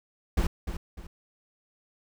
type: noise with echo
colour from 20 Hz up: brown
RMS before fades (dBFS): -24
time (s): 0.37-0.47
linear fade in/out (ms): 5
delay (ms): 300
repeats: 2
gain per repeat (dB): -9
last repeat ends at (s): 1.07
effects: none